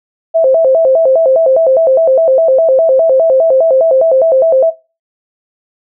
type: tone with vibrato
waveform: sine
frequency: 587.3 Hz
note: D5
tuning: in tune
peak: -5 dBFS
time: 0.34-4.71 s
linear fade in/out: 20 ms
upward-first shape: square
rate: 4.9 Hz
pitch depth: 190 cents each way
effects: noise-tail reverb RT60 0.3 s tail -21 dB re dry

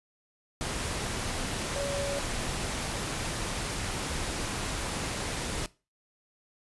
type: tone in noise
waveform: sine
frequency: 563 Hz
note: C#5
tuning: 27 cents sharp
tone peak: -31 dBFS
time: 1.76-2.19 s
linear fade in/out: 0 ms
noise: pink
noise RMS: -33 dBFS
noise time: 0.61-5.66 s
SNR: -1 dB
effects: noise-tail reverb RT60 0.3 s tail -20 dB re dry + resampled to 24000 Hz

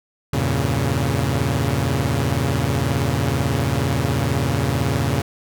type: chord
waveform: sawtooth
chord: E diminished seventh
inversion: none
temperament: equal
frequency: 82.41 / 98 / 116.54 / 138.59 Hz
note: E2 / G2 / Bb2 / Db3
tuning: 0 / 0 / 0 / 0 cents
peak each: -21 / -23 / -19 / -18 dBFS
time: 0.33-5.22 s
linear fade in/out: 5 ms
effects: none

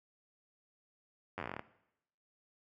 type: slowing click train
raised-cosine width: 0.5 ms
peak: -24 dBFS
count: 13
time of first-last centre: 1.38-1.594 s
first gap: 10 ms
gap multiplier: 1.1
effects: noise-tail reverb RT60 0.8 s tail -17 dB re dry + high-pass 80 Hz 12 dB/octave

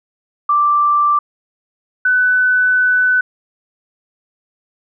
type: tone pair in turn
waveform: sine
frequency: 1174.7 / 1499.5 Hz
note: D6 / F#6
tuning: 0 / +23 cents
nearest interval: major third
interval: 423 cents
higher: second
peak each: -10 dBFS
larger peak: neither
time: 0.49-1.19 / 2.05-3.21 s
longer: second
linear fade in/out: 5 ms
effects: none

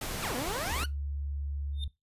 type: noise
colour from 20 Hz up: pink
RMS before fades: -36 dBFS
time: 0.01-0.84 s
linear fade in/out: 5 ms
type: exponential two-way sweep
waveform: 20% pulse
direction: down then up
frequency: 1535 to 233.1 to 1535 Hz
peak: -29 dBFS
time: 0.22-0.86 s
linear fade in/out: 10 ms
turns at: 0.36 s
type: tone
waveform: sine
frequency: 71 Hz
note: C#2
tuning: 42 cents sharp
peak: -32 dBFS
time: 0.71-1.88 s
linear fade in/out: 5 ms
type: tone with exponential growth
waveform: triangle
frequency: 3621 Hz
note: A7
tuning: 49 cents sharp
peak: -32 dBFS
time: 1.73-1.84 s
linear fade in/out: 1 ms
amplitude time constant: 22 ms
effects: noise-tail reverb RT60 0.2 s tail -20 dB re dry + resampled to 32000 Hz

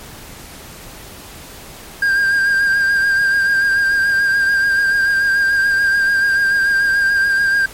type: tone with vibrato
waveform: triangle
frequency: 1600 Hz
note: G6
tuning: 35 cents sharp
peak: -10 dBFS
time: 2.02-7.66 s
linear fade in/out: 5 ms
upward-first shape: sine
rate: 6.9 Hz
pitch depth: 28 cents each way
effects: pink hiss -36 dBFS RMS until 7.73 s + MP3 64 kbps

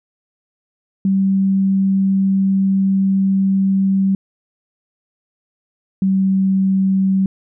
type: tone pair in turn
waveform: sine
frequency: 193.4 / 191.73 Hz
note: G3 / G3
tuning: -23 / -38 cents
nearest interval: unison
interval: 15 cents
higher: first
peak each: -12 dBFS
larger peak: neither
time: 1.05-4.15 / 6.02-7.26 s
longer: first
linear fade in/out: 2 ms
effects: none

